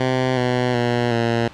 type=tone with pitch steps; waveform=10% pulse; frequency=128.9 / 124.65 / 120.55 / 116.57 Hz; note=C3 / B2 / B2 / A#2; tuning=-26 / +16 / -41 / 0 cents; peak=-9 dBFS; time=0-1.48 s; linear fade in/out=5 ms; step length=370 ms; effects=pink hiss -42 dBFS RMS until 1.53 s + low-pass 4000 Hz 12 dB/octave